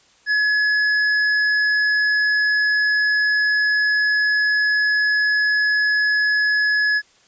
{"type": "tone with hard clipping", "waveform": "triangle", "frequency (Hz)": 1696, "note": "G#6", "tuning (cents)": 36, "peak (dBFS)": -17, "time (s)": [0.26, 7.02], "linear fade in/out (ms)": 50, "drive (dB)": 12, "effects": ["white hiss -55 dBFS RMS until 7.27 s", "resampled to 16000 Hz"]}